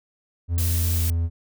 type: tone with pitch glide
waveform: triangle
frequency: 85.1 to 83.69 Hz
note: F2 to E2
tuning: -44 to +27 cents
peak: -18 dBFS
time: 0.48-1.3 s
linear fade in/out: 50 ms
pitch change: -29 cents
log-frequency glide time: 0.76-0.99 s
type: noise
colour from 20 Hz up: blue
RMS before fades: -29 dBFS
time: 0.58-1.1 s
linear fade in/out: 0 ms
effects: none